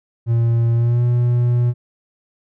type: tone with pitch glide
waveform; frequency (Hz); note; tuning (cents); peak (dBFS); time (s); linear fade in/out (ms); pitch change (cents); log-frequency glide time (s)
triangle; 116.5 to 121.17; A#2 to B2; -1 to -33; -11; 0.26-1.74; 50; +68; 0.74-1.03
effects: none